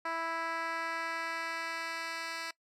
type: tone with band-pass filter sweep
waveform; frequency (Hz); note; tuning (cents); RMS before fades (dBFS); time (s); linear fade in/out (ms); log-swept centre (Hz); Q
10% pulse; 329.6; E4; 0; -37; 0.05-2.51; 5; 1200 to 3500; 0.89
effects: noise-tail reverb RT60 0.1 s tail -21 dB re dry